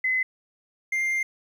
sine / triangle tone pair in turn, 2034 / 2103 Hz, C7 / C7, -50 / +8 cents, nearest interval minor second, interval 58 cents, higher second, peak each -21 dBFS, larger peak neither, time 0.04-0.23 / 0.92-1.23 s, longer second, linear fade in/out 5 ms, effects 10-bit

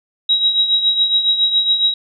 sine tone with tremolo, 3837 Hz, A#7, 49 cents sharp, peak -9 dBFS, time 0.29-1.94 s, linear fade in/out 5 ms, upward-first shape triangle, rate 7.2 Hz, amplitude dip 70%, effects none

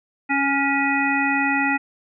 harmonic tone with a mistuned harmonic, 277.2 Hz, C#4, in tune, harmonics 1 / 3 / 5 / 7 / 9, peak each -23 / -24 / -27 / -23 / -25 dBFS, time 0.29-1.78 s, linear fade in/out 20 ms, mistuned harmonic 5, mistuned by +28 cents, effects none

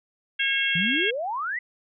harmonic tone, 544 Hz, C#5, 33 cents flat, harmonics 3 / 4 / 5 / 6, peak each -27 / -27 / -27 / -27 dBFS, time 0.39-1.11 s, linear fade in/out 10 ms
sine exponential sweep, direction up, 156.8 to 2053 Hz, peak -26 dBFS, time 0.75-1.59 s, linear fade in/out 5 ms
effects none

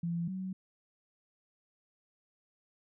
sine tone pair in turn, 170 / 187.79 Hz, F3 / F#3, -46 / +26 cents, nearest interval major second, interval 172 cents, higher second, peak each -31 / -35 dBFS, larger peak first, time 0.03-0.28 / 0.28-0.53 s, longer neither, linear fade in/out 5 ms, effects none

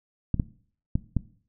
clicks, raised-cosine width 5 ms, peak -11 dBFS, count 4, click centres 0.343 / 0.398 / 0.955 / 1.167 s, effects noise-tail reverb RT60 0.5 s tail -18 dB re dry

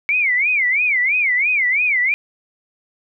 sine tone with vibrato, 2216 Hz, C#7, 1 cent flat, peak -14 dBFS, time 0.09-2.14 s, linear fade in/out 0 ms, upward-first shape sine, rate 3 Hz, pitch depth 220 cents each way, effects none

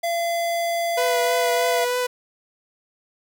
square tone, 681 Hz, F5, 44 cents flat, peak -22 dBFS, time 0.03-1.85 s, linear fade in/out 10 ms
sawtooth tone with vibrato, 493.9 Hz, B4, in tune, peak -17 dBFS, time 0.97-2.07 s, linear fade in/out 10 ms, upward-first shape triangle, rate 3.2 Hz, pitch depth 21 cents each way
effects 9-bit

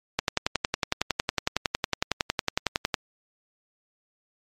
click train, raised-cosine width 0.2 ms, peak -5 dBFS, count 31, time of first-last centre 0.19-2.942 s, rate 10.9 Hz, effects MP3 64 kbps

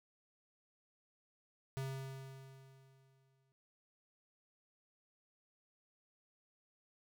square tone with exponential decay, 134.1 Hz, C3, 43 cents sharp, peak -38 dBFS, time 1.77-3.52 s, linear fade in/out 0 ms, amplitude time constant 380 ms, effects none

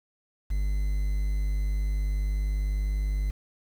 triangle tone with quantisation, 50.1 Hz, G1, 38 cents sharp, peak -22 dBFS, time 0.5-3.31 s, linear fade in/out 10 ms, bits 8, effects none

